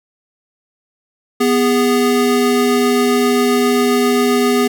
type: tone pair together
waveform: square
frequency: 246.9 / 409 Hz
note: B3 / G#4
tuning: 0 / -26 cents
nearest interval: major sixth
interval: 874 cents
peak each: -15 dBFS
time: 1.4-4.68 s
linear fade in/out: 10 ms
effects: none